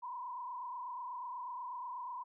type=tone with frequency modulation; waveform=sine; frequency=987.8 Hz; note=B5; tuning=in tune; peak=-40 dBFS; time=0.02-2.24 s; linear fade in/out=20 ms; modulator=28.2 Hz; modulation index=1.6; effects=none